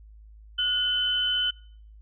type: tone pair together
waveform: sine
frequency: 1452 / 3038 Hz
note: F#6 / F#7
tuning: -33 / +45 cents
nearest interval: octave + minor second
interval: 1278 cents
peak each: -31 / -23 dBFS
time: 0.58-1.51 s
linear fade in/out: 10 ms
effects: noise-tail reverb RT60 0.6 s tail -25 dB re dry + added 53 Hz sine -46 dBFS peak until 2.01 s